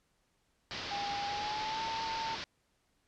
white low-pass noise, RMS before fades -41 dBFS, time 0.71-2.44 s, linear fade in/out 0 ms, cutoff 5200 Hz, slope 48 dB/octave
sine tone with pitch glide, 810 to 898.8 Hz, G#5 to A5, -43 to +37 cents, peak -35 dBFS, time 0.91-2.35 s, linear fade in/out 5 ms, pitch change +180 cents, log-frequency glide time 1.27-1.85 s
effects pink hiss -75 dBFS RMS until 3.07 s + low-pass 10000 Hz 12 dB/octave

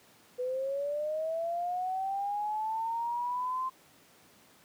sine linear sweep, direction up, 493.9 to 1046.5 Hz, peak -30 dBFS, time 0.38-3.7 s, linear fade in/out 20 ms, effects pink hiss -60 dBFS RMS until 4.64 s + high-pass 150 Hz 12 dB/octave

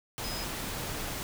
sine tone in noise, 5050 Hz, D#8, 25 cents sharp, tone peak -39 dBFS, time 0.24-0.44 s, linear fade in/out 0 ms, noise pink, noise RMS -36 dBFS, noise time 0.18-1.23 s, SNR -6 dB, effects none

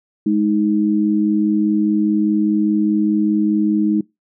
sine tone pair together, 209.1 / 314 Hz, G#3 / D#4, +12 / +16 cents, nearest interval perfect fifth, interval 704 cents, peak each -16 dBFS, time 0.26-4.01 s, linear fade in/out 5 ms, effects noise-tail reverb RT60 0.2 s tail -23 dB re dry

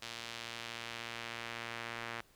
sawtooth tone with band-pass filter sweep, 116.54 Hz, A#2, in tune, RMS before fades -44 dBFS, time 0.02-2.21 s, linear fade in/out 5 ms, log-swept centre 3800 to 1900 Hz, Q 1.1, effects pink hiss -66 dBFS RMS until 2.35 s

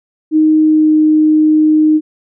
sine tone with pitch glide, 311.1 to 308.8 Hz, D#4 to D#4, 0 to -13 cents, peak -6 dBFS, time 0.31-2.01 s, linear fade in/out 50 ms, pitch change -13 cents, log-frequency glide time 0.6-0.94 s, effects none

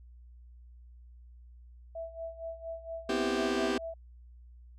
sine tone with tremolo, 659.3 Hz, E5, in tune, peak -35 dBFS, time 1.95-3.94 s, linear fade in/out 5 ms, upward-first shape sine, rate 4.3 Hz, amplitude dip 80%
sawtooth chord, C major seventh, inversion third, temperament just, 245.3 / 261.6 / 327 / 392.4 Hz, B3 / C4 / E4 / G4, -12 / 0 / -14 / +2 cents, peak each -31 / -31 / -31 / -27 dBFS, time 3.09-3.78 s, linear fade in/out 5 ms
effects added 60 Hz sine -50 dBFS peak until 4.78 s + low-pass 6000 Hz 12 dB/octave

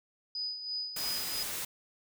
sine tone with tremolo, 4978 Hz, D#8, in tune, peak -32 dBFS, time 0.35-1.43 s, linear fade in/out 2 ms, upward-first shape sine, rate 3 Hz, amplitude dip 60%
white noise, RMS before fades -37 dBFS, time 0.96-1.65 s, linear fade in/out 5 ms
effects none

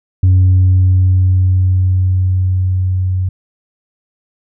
sine tone with level ramp, 92.6 Hz, F#2, 2 cents sharp, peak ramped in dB -3 to -12 dBFS, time 0.23-3.29 s, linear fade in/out 5 ms, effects tanh soft clip ceiling -4 dBFS

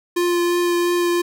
square tone with vibrato, 349.2 Hz, F4, in tune, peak -17 dBFS, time 0.16-1.22 s, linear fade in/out 10 ms, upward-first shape triangle, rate 2.9 Hz, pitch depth 12 cents each way, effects none

